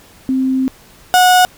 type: tone pair in turn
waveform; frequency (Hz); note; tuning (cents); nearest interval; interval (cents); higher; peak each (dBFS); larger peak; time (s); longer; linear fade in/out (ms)
sine / 35% pulse; 262 / 730.4; C4 / F#5; +2 / -23; octave + tritone; 1775; second; -12 / -5; second; 0.29-0.68 / 1.14-1.45; first; 0
effects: pink hiss -44 dBFS RMS until 1.57 s